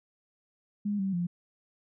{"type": "tone with pitch steps", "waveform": "sine", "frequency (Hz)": [205.5, 193.1, 174.6], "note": ["G#3", "G3", "F3"], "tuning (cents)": [-18, -26, 0], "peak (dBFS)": -27, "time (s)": [0.85, 1.27], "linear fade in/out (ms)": 10, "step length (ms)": 140, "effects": []}